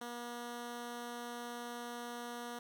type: tone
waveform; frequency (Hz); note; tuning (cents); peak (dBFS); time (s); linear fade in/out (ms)
10% pulse; 239.6; A#3; +48; -34; 0.01-2.59; 5
effects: none